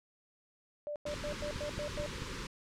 sine tone bursts, 590 Hz, D5, 8 cents sharp, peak -36 dBFS, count 7, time 0.87-2.062 s, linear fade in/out 0 ms, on 88 ms, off 96 ms
pink band-stop noise, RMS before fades -41 dBFS, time 1.06-2.47 s, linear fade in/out 5 ms, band 550 to 890 Hz, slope 96 dB/octave
click train, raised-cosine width 5 ms, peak -28 dBFS, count 4, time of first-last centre 1.56-2.221 s, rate 4.54 Hz
effects low-pass 6000 Hz 12 dB/octave

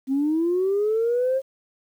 sine linear sweep, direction up, 260 to 540 Hz, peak -18 dBFS, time 0.07-1.42 s, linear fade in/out 50 ms, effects tanh soft clip ceiling -15 dBFS + 9-bit

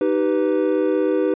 triangle chord, Eb augmented, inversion none, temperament equal with one note detuned, 311.1 / 387.5 / 493.9 Hz, Eb4 / G4 / B4, 0 / -20 / 0 cents, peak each -19 dBFS, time 0.01-1.34 s, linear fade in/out 2 ms, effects resampled to 8000 Hz

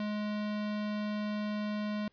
square tone, 209.9 Hz, G#3, 19 cents sharp, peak -33 dBFS, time 0-2.08 s, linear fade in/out 2 ms, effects pink hiss -70 dBFS RMS until 2.12 s + resampled to 11025 Hz

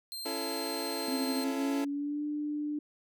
sawtooth tone, 4165 Hz, C8, 9 cents flat, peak -35 dBFS, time 0.12-1.44 s, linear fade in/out 0 ms
25% pulse chord, A major, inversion first, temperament equal with one note detuned, 277.2 / 337.9 / 440 Hz, C#4 / E4 / A4, 0 / +43 / 0 cents, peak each -35 dBFS, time 0.25-1.85 s, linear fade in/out 10 ms
sine tone with pitch glide, 264.6 to 297 Hz, C4 to D4, +20 to +20 cents, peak -31 dBFS, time 1.08-2.79 s, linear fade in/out 5 ms, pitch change +200 cents, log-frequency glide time 1.37-2.24 s
effects none

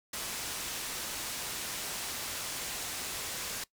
white low-pass noise, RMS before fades -38 dBFS, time 0.13-3.64 s, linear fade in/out 5 ms, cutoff 10000 Hz, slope 12 dB/octave, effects noise-tail reverb RT60 0.1 s tail -20 dB re dry

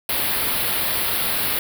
white band-stop noise, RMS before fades -22 dBFS, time 0.09-1.59 s, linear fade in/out 2 ms, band 4600 to 9900 Hz, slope 48 dB/octave, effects none

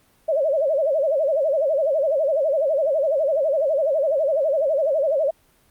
sine tone with vibrato, 590 Hz, D5, 8 cents sharp, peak -17 dBFS, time 0.28-5.31 s, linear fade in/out 10 ms, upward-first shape sine, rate 12 Hz, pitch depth 180 cents each way, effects pink hiss -59 dBFS RMS until 5.7 s + Opus 32 kbps

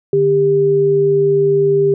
sine tone pair together, 149.1 / 398 Hz, D3 / G4, +27 / +26 cents, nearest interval octave + perfect fourth, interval 1699 cents, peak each -20 / -10 dBFS, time 0.13-1.94 s, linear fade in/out 2 ms, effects none

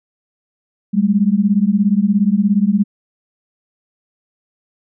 sine beating tone pair, 194.8 / 211.8 Hz, G3 / G#3, -11 / +34 cents, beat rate 17 Hz, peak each -14 dBFS, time 0.93-2.84 s, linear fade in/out 20 ms, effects none

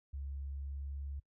sine tone with pitch glide, 69.3 to 69.9 Hz, C#2 to C#2, 0 to +15 cents, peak -39 dBFS, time 0.13-1.2 s, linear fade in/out 10 ms, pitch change +15 cents, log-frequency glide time 0.5-1.03 s, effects noise-tail reverb RT60 0.1 s tail -22 dB re dry

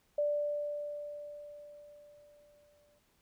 sine tone with exponential decay, 587.3 Hz, D5, in tune, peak -27 dBFS, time 0.18-2.99 s, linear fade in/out 5 ms, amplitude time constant 610 ms, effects pink hiss -72 dBFS RMS until 3.21 s

